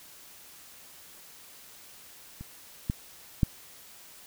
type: clicks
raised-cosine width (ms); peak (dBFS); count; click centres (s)
5; -28 / -15 / -9; 3; 2.41 / 2.899 / 3.432
effects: white hiss -51 dBFS RMS until 4.26 s